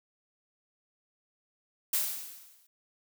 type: noise with exponential decay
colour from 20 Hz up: blue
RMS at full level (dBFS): -26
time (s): 1.93-2.67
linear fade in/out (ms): 5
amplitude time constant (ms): 160
effects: none